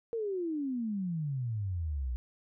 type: exponential sweep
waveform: sine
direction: down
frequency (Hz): 471 to 58.6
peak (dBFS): -31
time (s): 0.13-2.16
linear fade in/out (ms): 0
effects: none